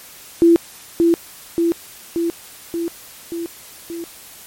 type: tone with echo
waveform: sine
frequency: 337.1 Hz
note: E4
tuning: 39 cents sharp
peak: -7 dBFS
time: 0.42-0.56 s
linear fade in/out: 0 ms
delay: 580 ms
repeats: 6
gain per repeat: -3 dB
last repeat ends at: 4.04 s
effects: white hiss -40 dBFS RMS until 4.46 s + MP3 64 kbps